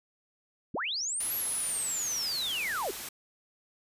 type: linear two-way sweep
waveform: sine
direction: up then down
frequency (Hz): 97 to 11840 to 316.2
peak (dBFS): -30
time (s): 0.74-2.91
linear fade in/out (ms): 5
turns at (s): 1.33
type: noise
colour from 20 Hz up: white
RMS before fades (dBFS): -39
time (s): 1.2-3.09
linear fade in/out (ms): 5
effects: resampled to 32000 Hz